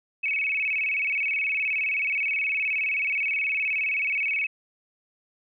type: tone with vibrato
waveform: sine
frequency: 2400 Hz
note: D7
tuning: 37 cents sharp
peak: -23 dBFS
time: 0.23-4.47 s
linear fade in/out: 10 ms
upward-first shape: square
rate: 19 Hz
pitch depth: 120 cents each way
effects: none